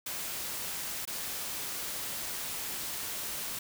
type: noise with dropouts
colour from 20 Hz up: white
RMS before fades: -37 dBFS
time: 0.06-3.59 s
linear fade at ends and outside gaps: 5 ms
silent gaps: 1.053-1.074 s
effects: none